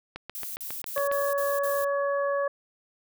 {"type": "click train", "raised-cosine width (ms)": 0.3, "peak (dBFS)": -20, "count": 8, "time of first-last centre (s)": [0.16, 1.115], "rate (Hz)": 7.33}
{"type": "noise bursts", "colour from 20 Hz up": "violet", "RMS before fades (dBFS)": -36, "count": 6, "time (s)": [0.35, 1.845], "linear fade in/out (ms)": 0, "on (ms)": 210, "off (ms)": 47}
{"type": "harmonic tone", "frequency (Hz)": 563, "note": "C#5", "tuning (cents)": 27, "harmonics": [1, 2, 3], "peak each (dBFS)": [-25, -31, -35], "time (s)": [0.96, 2.48], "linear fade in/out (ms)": 5}
{"effects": []}